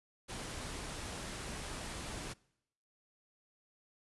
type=noise; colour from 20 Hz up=pink; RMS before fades=-43 dBFS; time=0.28-2.34 s; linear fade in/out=20 ms; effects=noise-tail reverb RT60 0.8 s tail -24 dB re dry + resampled to 24000 Hz